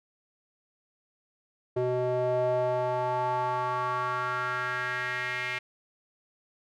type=tone with band-pass filter sweep; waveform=square; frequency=125.4 Hz; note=B2; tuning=27 cents sharp; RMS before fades=-29 dBFS; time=1.76-5.59 s; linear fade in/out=10 ms; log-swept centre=470 to 2200 Hz; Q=3.8; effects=none